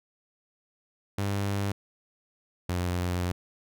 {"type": "tone pair in turn", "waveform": "sawtooth", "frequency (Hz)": [100, 89.09], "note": ["G2", "F2"], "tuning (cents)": [35, 35], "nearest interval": "major second", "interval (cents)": 200, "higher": "first", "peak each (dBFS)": -23, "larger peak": "neither", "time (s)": [[1.18, 1.72], [2.69, 3.32]], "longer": "second", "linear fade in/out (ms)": 5, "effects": []}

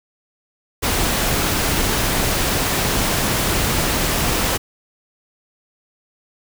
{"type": "noise", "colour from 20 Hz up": "pink", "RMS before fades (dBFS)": -19, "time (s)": [0.82, 4.58], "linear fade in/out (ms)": 20, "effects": []}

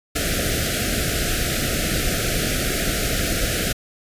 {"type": "band-stop noise", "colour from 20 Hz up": "pink", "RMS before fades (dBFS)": -22, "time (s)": [0.15, 3.73], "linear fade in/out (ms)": 10, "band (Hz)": [720, 1300], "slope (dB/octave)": 96, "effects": ["resampled to 32000 Hz"]}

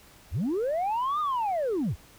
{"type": "linear two-way sweep", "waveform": "sine", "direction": "up then down", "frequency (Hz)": [49.68, 1242, 49.68], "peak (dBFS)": -23, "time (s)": [0.31, 1.96], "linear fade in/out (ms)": 50, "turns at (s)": 1.2, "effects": ["tanh soft clip ceiling -23 dBFS", "pink hiss -54 dBFS RMS until 2.18 s"]}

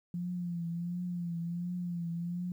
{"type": "tone with vibrato", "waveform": "sine", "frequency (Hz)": 173.4, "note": "F3", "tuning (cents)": -12, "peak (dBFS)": -33, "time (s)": [0.14, 2.52], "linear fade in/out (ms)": 2, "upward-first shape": "triangle", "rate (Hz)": 1.4, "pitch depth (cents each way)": 60, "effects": ["11-bit"]}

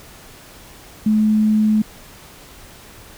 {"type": "tone", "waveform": "sine", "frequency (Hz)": 214.9, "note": "A3", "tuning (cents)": -41, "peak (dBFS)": -12, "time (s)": [1.06, 1.82], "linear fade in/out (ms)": 5, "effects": ["pink hiss -42 dBFS RMS until 3.17 s"]}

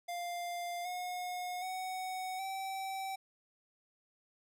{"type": "tone with pitch steps", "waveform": "square", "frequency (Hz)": [698.5, 721.9, 746, 771], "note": ["F5", "F#5", "F#5", "G5"], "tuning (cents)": [0, -43, 14, -29], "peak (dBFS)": -38, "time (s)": [0.08, 3.16], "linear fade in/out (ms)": 10, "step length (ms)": 770, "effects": []}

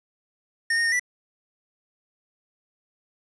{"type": "tone with pitch steps", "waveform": "square", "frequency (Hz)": [1832, 1853, 1835, 1967], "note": ["A#6", "A#6", "A#6", "B6"], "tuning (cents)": [-31, -11, -28, -7], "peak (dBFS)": -21, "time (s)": [0.7, 0.996], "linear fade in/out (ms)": 5, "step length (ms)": 74, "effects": ["resampled to 22050 Hz", "8-bit"]}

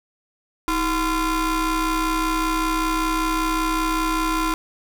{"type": "ring-modulated tone", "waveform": "30% pulse", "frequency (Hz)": 351.8, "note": "F4", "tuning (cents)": 13, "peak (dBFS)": -14, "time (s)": [0.68, 4.54], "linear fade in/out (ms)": 0, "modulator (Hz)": 671, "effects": []}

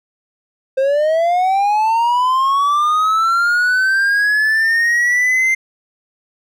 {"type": "linear sweep", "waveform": "triangle", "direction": "up", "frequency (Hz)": [522, 2093], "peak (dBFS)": -10, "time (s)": [0.77, 5.55], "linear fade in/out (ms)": 10, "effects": []}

